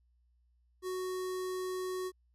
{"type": "tone with notch filter", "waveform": "square", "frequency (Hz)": 370, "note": "F#4", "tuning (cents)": 0, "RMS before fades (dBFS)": -37, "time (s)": [0.82, 2.12], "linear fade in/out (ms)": 50, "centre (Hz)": 2500, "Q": 1.7, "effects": ["added 60 Hz sine -67 dBFS peak until 2.34 s", "resampled to 32000 Hz"]}